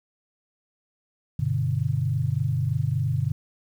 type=chord; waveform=sine; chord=G major; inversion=none; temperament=equal; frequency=98 / 123.47 / 146.83 Hz; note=G2 / B2 / D3; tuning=0 / 0 / 0 cents; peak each=-28 / -25 / -26 dBFS; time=1.39-3.32 s; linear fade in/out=5 ms; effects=9-bit